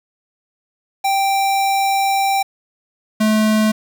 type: tone pair in turn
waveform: square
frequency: 784 / 216 Hz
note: G5 / A3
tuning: 0 / -32 cents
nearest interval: octave + minor seventh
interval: 2232 cents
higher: first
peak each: -15 / -13 dBFS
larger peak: second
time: 1.04-2.43 / 3.2-3.72 s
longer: first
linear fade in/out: 10 ms
effects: 7-bit